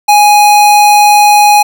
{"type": "tone", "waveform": "square", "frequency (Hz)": 830.6, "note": "G#5", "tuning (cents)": 0, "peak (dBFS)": -3, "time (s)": [0.08, 1.63], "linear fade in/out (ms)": 10, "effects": []}